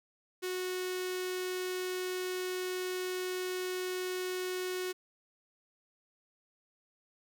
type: tone with notch filter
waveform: sawtooth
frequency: 367.2 Hz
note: F#4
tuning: 13 cents flat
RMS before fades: -36 dBFS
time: 0.42-4.93 s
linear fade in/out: 20 ms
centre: 820 Hz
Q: 1
effects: none